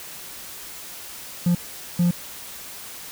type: tone bursts at uneven times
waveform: triangle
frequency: 174.61 Hz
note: F3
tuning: in tune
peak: -13 dBFS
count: 2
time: 1.46-1.55 / 1.99-2.11 s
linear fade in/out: 5 ms
effects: tanh soft clip ceiling -9 dBFS + white hiss -38 dBFS RMS until 3.11 s